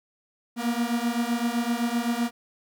45% pulse beating tone pair, 232.9 / 240.7 Hz, A#3 / B3, -1 / -44 cents, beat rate 7.8 Hz, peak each -27 / -27 dBFS, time 0.56-2.31 s, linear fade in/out 50 ms, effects 10-bit

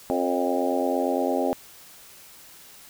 harmonic tone with a mistuned harmonic, 88.8 Hz, F2, 29 cents sharp, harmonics 3 / 4 / 5 / 6 / 7 / 8 / 9, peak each -27 / -30 / -30 / -29 / -29 / -33 / -30 dBFS, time 0.1-1.53 s, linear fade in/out 0 ms, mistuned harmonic 6, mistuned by +33 cents, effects white hiss -48 dBFS RMS until 2.89 s

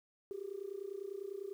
sine tone with amplitude modulation, 394.9 Hz, G4, 13 cents sharp, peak -36 dBFS, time 0.31-1.53 s, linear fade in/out 0 ms, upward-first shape sine, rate 30 Hz, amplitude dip 90%, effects tanh soft clip ceiling -32 dBFS + 11-bit

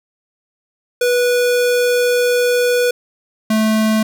square tone pair in turn, 489.5 / 218 Hz, B4 / A3, -15 / -16 cents, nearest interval octave + major second, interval 1401 cents, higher first, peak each -13 dBFS, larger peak neither, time 1.01-2.91 / 3.5-4.03 s, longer first, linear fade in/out 5 ms, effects none

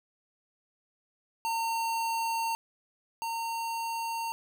square tone pair in turn, 912 / 915.9 Hz, A#5 / A#5, -38 / -31 cents, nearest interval unison, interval 7 cents, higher second, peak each -29 / -32 dBFS, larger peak first, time 1.45-2.55 / 3.22-4.32 s, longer neither, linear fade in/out 0 ms, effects none

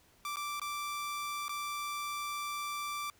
sawtooth tone with dropouts, 1172 Hz, D6, 4 cents flat, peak -32 dBFS, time 0.25-3.1 s, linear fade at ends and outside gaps 1 ms, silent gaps 0.359-0.369 / 0.597-0.616 / 1.482-1.493 s, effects pink hiss -65 dBFS RMS until 3.19 s

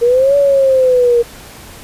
sine linear two-way sweep, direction up then down, 465.2 to 571 to 467.8 Hz, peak -7 dBFS, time 0.01-1.23 s, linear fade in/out 20 ms, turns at 0.36 s, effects pink hiss -35 dBFS RMS until 1.83 s + resampled to 32000 Hz

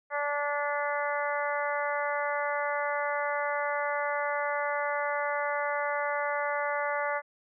harmonic tone, 290 Hz, D4, 22 cents flat, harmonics 2 / 3 / 4 / 5 / 6 / 7, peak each -32 / -34 / -35 / -36 / -37 / -37 dBFS, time 0.1-7.22 s, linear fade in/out 50 ms, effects none

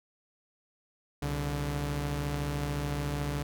sawtooth tone pair together, 65.41 / 144.61 Hz, C2 / D3, 0 / -26 cents, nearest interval octave + major second, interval 1374 cents, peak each -31 / -28 dBFS, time 1.22-3.43 s, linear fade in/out 5 ms, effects none

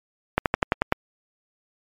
slowing click train, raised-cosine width 0.5 ms, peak -3 dBFS, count 7, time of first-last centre 0.38-0.924 s, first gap 78 ms, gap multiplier 1.06, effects MP3 64 kbps

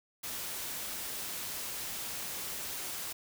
white noise, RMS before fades -39 dBFS, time 0.23-3.13 s, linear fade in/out 10 ms, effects none

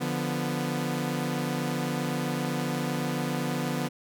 sawtooth chord, B diminished, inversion first, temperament equal, 146.83 / 174.61 / 246.9 Hz, D3 / F3 / B3, 0 / 0 / 0 cents, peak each -28 / -29 / -27 dBFS, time 0-3.89 s, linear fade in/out 20 ms, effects none

